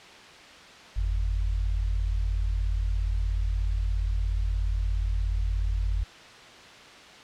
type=tone pair together; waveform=sine; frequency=47.98 / 84.9 Hz; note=G1 / F2; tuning=-36 / -48 cents; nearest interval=minor seventh; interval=988 cents; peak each=-24 / -32 dBFS; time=0.96-6.04 s; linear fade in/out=10 ms; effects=white hiss -47 dBFS RMS until 7.23 s + low-pass 4000 Hz 12 dB/octave